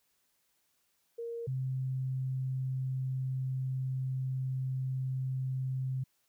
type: tone pair in turn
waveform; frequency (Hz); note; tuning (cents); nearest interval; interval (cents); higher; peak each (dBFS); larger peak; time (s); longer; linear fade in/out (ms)
sine; 466.2 / 130.82; A#4 / C3; 0 / 0; octave + minor seventh; 2200; first; -36 / -31; second; 1.18-1.47 / 1.47-6.04; second; 10
effects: white hiss -75 dBFS RMS until 6.28 s